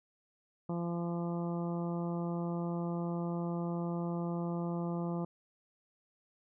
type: harmonic tone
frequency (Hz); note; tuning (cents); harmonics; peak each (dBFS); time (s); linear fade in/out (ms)
171.5; F3; -31; 1 / 2 / 3 / 4 / 5 / 6 / 7; -34 / -40 / -44 / -46 / -48 / -50 / -51; 0.69-5.25; 5
effects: none